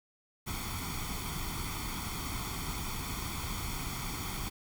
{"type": "noise with comb filter", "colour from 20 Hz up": "pink", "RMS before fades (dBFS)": -37, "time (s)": [0.46, 4.5], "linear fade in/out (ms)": 20, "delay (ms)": 0.89, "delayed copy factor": 0.75, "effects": []}